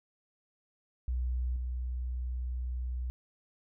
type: tone with level steps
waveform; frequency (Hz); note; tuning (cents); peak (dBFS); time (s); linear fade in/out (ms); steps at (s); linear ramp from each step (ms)
sine; 62; B1; +7; -29 / -32; 1.08-3.1; 0; 1.56; 2
effects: none